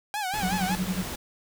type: tone with vibrato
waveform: sawtooth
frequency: 793 Hz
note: G5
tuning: 20 cents sharp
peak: -24 dBFS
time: 0.14-0.75 s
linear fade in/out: 0 ms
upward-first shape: sine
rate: 5.4 Hz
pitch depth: 140 cents each way
type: noise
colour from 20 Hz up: pink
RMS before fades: -35 dBFS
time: 0.33-1.16 s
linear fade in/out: 10 ms
type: tone with tremolo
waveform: sine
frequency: 185 Hz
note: F#3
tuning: in tune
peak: -23 dBFS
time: 0.43-1.03 s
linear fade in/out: 0 ms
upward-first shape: sine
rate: 11 Hz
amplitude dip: 90%
effects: none